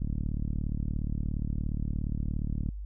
click train, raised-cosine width 5 ms, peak -20 dBFS, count 100, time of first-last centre 0.02-2.688 s, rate 37.1 Hz, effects added 50 Hz sine -35 dBFS peak until 2.85 s

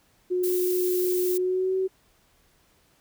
sine tone with pitch glide, 362.6 to 378 Hz, F#4 to F#4, -35 to +37 cents, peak -22 dBFS, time 0.3-1.88 s, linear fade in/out 20 ms, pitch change +72 cents, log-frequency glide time 1.33-1.76 s
violet noise, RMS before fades -32 dBFS, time 0.43-1.38 s, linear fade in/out 10 ms
effects pink hiss -63 dBFS RMS until 3 s

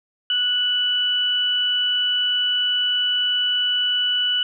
sine tone pair together, 1473.1 / 2965 Hz, F#6 / F#7, -8 / +3 cents, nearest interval octave, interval 1211 cents, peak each -28 / -18 dBFS, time 0.3-4.43 s, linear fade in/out 2 ms, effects none

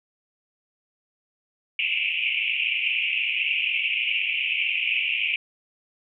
pink band-pass noise, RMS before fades -25 dBFS, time 1.79-5.36 s, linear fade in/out 2 ms, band 2300 to 2900 Hz, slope 96 dB/octave, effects none

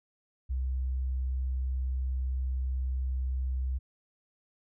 sine tone, 64.5 Hz, C2, 24 cents flat, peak -28 dBFS, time 0.49-3.79 s, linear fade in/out 20 ms, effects none

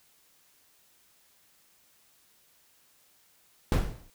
brown noise with exponential decay, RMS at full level -19 dBFS, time 3.72-4.1 s, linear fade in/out 1 ms, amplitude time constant 81 ms, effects white hiss -64 dBFS RMS until 4.14 s

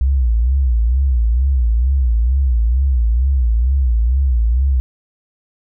sine tone with vibrato, 61.74 Hz, B1, in tune, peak -11 dBFS, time 0.01-4.8 s, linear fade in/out 0 ms, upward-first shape sine, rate 2.2 Hz, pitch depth 180 cents each way, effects none

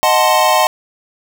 square chord, D# diminished seventh, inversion none, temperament equal, 622.3 / 740 / 880 / 1046.5 Hz, D#5 / F#5 / A5 / C6, 0 / 0 / 0 / 0 cents, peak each -16 dBFS, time 0.03-0.67 s, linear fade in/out 0 ms, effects none

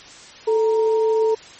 sine tone pair together, 440.6 / 932.3 Hz, A4 / A#5, +2 / 0 cents, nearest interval octave + minor second, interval 1298 cents, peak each -15 / -27 dBFS, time 0.47-1.35 s, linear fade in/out 10 ms, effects white hiss -42 dBFS RMS until 1.59 s + MP3 32 kbps

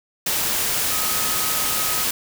sine tone in noise, 1265 Hz, D#6, 28 cents sharp, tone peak -31 dBFS, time 0.91-2.04 s, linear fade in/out 5 ms, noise white, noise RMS -22 dBFS, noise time 0.26-2.11 s, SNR -12 dB, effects none

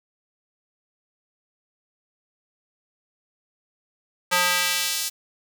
square tone with high-pass filter sweep, 178.6 Hz, F3, 39 cents sharp, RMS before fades -23 dBFS, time 4.31-5.1 s, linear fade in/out 20 ms, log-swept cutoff 1000 to 5500 Hz, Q 0.8, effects 7-bit

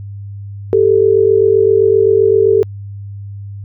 sine tone pair together, 393.7 / 441.4 Hz, G4 / A4, +8 / +5 cents, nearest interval major second, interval 197 cents, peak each -10 dBFS, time 0.73-2.63 s, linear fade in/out 0 ms, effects added 100 Hz sine -25 dBFS peak until 3.64 s

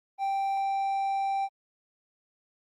triangle tone, 784 Hz, G5, in tune, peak -24 dBFS, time 0.18-1.49 s, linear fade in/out 50 ms, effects Opus 24 kbps

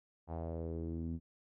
sawtooth tone with low-pass filter sweep, 82.41 Hz, E2, in tune, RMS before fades -40 dBFS, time 0.27-1.2 s, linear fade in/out 50 ms, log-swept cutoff 820 to 220 Hz, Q 3.1, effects none

